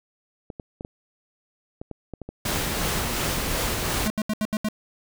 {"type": "clicks", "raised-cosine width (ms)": 2, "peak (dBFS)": -21, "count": 9, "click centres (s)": [0.502, 0.598, 0.809, 0.849, 1.815, 1.913, 2.137, 2.217, 2.29]}
{"type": "noise with tremolo", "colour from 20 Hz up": "pink", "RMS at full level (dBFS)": -25, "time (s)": [2.45, 4.08], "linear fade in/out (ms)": 5, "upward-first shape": "sine", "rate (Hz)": 2.8, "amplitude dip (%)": 25}
{"type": "tone bursts", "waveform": "square", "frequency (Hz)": 214.3, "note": "A3", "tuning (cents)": -45, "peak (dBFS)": -23, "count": 6, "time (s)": [4.06, 4.686], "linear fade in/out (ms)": 0, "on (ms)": 41, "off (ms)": 76}
{"effects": []}